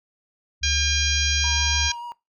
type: tone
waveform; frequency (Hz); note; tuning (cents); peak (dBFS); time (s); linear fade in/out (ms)
sine; 73.42; D2; 0; -24; 0.61-1.91; 50
type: harmonic tone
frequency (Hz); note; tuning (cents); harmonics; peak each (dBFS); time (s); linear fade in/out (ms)
806; G5; +48; 2 / 3 / 4 / 5 / 6 / 7 / 8; -30 / -27 / -26 / -29 / -29 / -28 / -31; 0.63-1.92; 5
type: tone with vibrato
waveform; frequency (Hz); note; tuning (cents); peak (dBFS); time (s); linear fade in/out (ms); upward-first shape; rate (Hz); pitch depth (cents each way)
triangle; 952; A#5; +36; -29; 1.44-2.12; 0; sine; 6.9; 14
effects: noise-tail reverb RT60 0.2 s tail -21 dB re dry